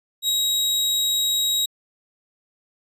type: tone with ADSR envelope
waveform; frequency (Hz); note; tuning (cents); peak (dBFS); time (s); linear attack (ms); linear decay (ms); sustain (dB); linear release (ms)
sawtooth; 3815; A#7; +39; -14; 0.22-1.66; 69; 7; -2; 9
effects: resampled to 32000 Hz